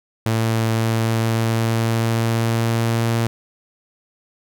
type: tone with pitch glide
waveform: sawtooth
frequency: 112.8 to 115.44 Hz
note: A2 to A#2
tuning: +44 to -16 cents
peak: -13 dBFS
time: 0.26-3.27 s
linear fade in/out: 0 ms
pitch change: +40 cents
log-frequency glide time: 0.75-3.13 s
effects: none